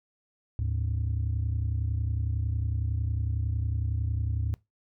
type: tone pair together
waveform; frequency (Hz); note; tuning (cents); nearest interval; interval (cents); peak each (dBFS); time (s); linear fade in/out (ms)
sine; 76 / 106.95; D#2 / A2; -40 / -49; tritone; 591; -27; 0.59-4.54; 0
effects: noise-tail reverb RT60 0.2 s tail -23 dB re dry + tanh soft clip ceiling -22 dBFS